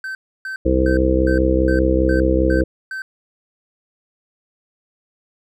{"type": "tone bursts", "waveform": "triangle", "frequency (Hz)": 1544, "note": "G6", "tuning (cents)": -27, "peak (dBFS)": -23, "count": 8, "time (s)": [0.04, 3.02], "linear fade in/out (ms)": 2, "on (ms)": 110, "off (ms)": 300}
{"type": "harmonic tone", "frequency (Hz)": 65, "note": "C2", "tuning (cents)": -11, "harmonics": [1, 2, 3, 4, 5, 6, 7, 8], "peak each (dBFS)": [-18, -29, -25, -29, -18, -28, -22, -20], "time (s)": [0.65, 2.64], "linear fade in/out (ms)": 10}
{"effects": []}